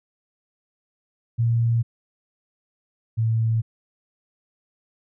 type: tone pair in turn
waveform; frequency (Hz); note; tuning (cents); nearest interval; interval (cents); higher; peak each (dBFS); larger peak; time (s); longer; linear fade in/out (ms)
sine; 116.4 / 112.76; A#2 / A2; -2 / +43; minor second; 55; first; -17 / -18; first; 1.38-1.83 / 3.17-3.62; neither; 20
effects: none